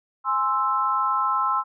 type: chord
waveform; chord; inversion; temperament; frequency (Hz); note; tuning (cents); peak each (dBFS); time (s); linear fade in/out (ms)
sine; Ab augmented; none; equal; 830.6 / 1046.5 / 1318.5; Ab5 / C6 / E6; 0 / 0 / 0; -29 / -23 / -23; 0.24-1.64; 50
effects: none